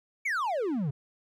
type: exponential sweep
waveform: triangle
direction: down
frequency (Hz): 2349 to 128.4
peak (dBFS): -25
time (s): 0.25-0.91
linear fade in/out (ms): 10
effects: none